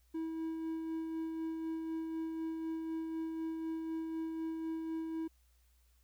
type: tone with tremolo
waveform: triangle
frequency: 323.4 Hz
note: E4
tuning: 33 cents flat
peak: -33 dBFS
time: 0.14-5.28 s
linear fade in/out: 10 ms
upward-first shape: sine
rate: 4 Hz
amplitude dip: 30%
effects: added 60 Hz sine -66 dBFS peak until 6.03 s + white hiss -75 dBFS RMS until 6.03 s